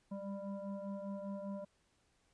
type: tone with frequency modulation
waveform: sine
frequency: 196 Hz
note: G3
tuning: in tune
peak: -40 dBFS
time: 0.11-1.65 s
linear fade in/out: 10 ms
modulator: 397 Hz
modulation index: 1.3
effects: pink hiss -75 dBFS RMS until 2.33 s + resampled to 22050 Hz